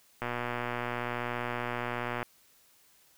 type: click train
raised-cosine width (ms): 0.5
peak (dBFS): -18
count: 244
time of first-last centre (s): 0.22-2.228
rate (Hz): 121
effects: white hiss -63 dBFS RMS until 3.17 s